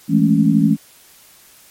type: chord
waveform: sine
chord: A major seventh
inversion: second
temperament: equal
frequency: 164.81 / 207.7 / 220 / 277.2 Hz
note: E3 / G#3 / A3 / C#4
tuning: 0 / 0 / 0 / 0 cents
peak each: -16 dBFS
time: 0.08-0.77 s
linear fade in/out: 50 ms
effects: white hiss -47 dBFS RMS until 1.7 s + MP3 64 kbps